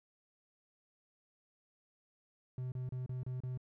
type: tone bursts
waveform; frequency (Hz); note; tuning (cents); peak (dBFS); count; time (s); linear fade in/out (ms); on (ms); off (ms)
triangle; 127.1; C3; -50; -35; 6; 2.58-3.575; 2; 140; 31
effects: none